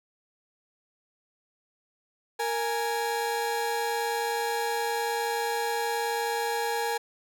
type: tone pair together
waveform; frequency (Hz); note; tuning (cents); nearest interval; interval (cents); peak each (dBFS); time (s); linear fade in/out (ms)
30% pulse; 464.8 / 830.6; A#4 / G#5; -5 / 0; minor seventh; 1005; -27; 2.39-6.98; 10
effects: none